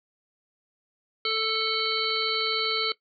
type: harmonic tone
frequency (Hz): 441.8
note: A4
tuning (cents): +7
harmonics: 1 / 3 / 5 / 7 / 9 / 10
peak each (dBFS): -31 / -31 / -31 / -31 / -31 / -31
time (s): 1.25-2.92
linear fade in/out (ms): 2
effects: noise-tail reverb RT60 0.1 s tail -18 dB re dry